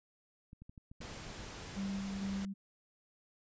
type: clicks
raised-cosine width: 5 ms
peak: -39 dBFS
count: 12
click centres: 0.531 / 0.62 / 0.695 / 0.778 / 0.915 / 1.006 / 1.05 / 1.115 / 1.174 / 1.267 / 1.303 / 1.404 s
type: noise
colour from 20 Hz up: pink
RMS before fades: -47 dBFS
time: 1.01-2.45 s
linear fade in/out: 0 ms
type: tone with tremolo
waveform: sine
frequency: 196 Hz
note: G3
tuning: in tune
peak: -35 dBFS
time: 1.76-2.54 s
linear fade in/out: 20 ms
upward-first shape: square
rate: 2.2 Hz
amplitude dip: 30%
effects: resampled to 16000 Hz